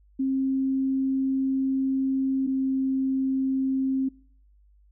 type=tone pair in turn; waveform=sine; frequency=266.8 / 265.7 Hz; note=C4 / C4; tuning=+34 / +27 cents; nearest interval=unison; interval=7 cents; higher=first; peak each=-22 dBFS; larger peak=neither; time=0.19-2.47 / 2.47-4.09 s; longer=first; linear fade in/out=10 ms; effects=noise-tail reverb RT60 0.6 s tail -25 dB re dry + added 50 Hz sine -55 dBFS peak until 4.91 s